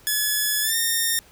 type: tone with pitch glide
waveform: 5% pulse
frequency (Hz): 1708 to 1830.6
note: G#6 to A#6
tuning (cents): +48 to -32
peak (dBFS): -10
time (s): 0.07-1.19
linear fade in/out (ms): 0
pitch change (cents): +120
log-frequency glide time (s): 0.62-0.76
effects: pink hiss -52 dBFS RMS until 1.31 s